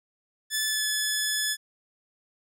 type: tone with pitch glide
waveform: 10% pulse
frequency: 1739 to 1719 Hz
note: A6 to A6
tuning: -21 to -41 cents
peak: -16 dBFS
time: 0.5-1.57 s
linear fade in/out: 50 ms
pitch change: -20 cents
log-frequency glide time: 0.67-0.86 s
effects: none